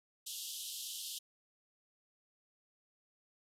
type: band-pass noise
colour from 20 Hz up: pink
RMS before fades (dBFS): -44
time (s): 0.26-1.19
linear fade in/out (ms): 10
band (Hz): 2900 to 14000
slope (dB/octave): 96
effects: none